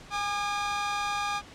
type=tone pair together; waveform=sawtooth; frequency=820 / 1209.9 Hz; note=G#5 / D#6; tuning=-22 / -49 cents; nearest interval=perfect fifth; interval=673 cents; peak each=-27 dBFS; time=0.1-1.42 s; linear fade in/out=50 ms; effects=pink hiss -48 dBFS RMS until 1.54 s + low-pass 6000 Hz 12 dB/octave